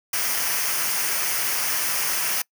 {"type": "noise with comb filter", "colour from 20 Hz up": "white", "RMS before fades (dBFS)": -24, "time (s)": [0.13, 2.42], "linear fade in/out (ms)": 5, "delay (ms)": 0.26, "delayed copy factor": -0.6, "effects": ["noise-tail reverb RT60 0.1 s tail -25 dB re dry"]}